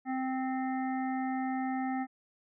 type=harmonic tone; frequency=260.9 Hz; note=C4; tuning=5 cents flat; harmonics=1 / 3 / 5 / 7 / 8; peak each=-32 / -35 / -46 / -45 / -49 dBFS; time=0.05-2.07 s; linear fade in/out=50 ms; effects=none